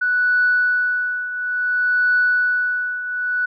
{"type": "tone with tremolo", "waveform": "sine", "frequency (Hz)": 1480, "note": "F#6", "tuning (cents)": 0, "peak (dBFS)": -12, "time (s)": [0.01, 3.46], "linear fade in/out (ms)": 10, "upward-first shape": "triangle", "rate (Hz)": 0.58, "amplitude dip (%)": 75, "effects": ["tanh soft clip ceiling -8 dBFS"]}